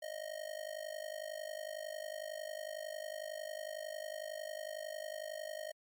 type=tone with amplitude modulation; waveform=square; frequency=622.3 Hz; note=D#5; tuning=in tune; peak=-38 dBFS; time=0.02-5.72 s; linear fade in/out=10 ms; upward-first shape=sine; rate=51 Hz; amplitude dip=90%; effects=MP3 96 kbps